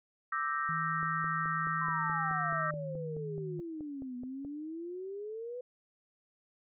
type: chord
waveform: sine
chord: E half-diminished seventh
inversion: third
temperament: equal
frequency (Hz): 1174.7 / 1318.5 / 1568 / 1864.7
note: D6 / E6 / G6 / Bb6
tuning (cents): 0 / 0 / 0 / 0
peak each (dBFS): -36 / -34 / -40 / -38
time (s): 0.32-2.71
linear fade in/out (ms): 5
type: tone with pitch glide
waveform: sine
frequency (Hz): 159.9 to 155.89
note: D#3 to D#3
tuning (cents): +48 to +4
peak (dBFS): -38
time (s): 0.69-3.6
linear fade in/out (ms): 0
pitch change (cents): -44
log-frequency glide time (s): 2.33-2.44
type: click train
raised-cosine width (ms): 2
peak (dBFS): -35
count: 17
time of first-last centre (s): 1.03-4.449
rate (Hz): 4.68
type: exponential two-way sweep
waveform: sine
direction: down then up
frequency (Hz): 1046.5 to 244.4 to 503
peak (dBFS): -38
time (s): 1.81-5.61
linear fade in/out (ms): 5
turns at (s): 4.17
effects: none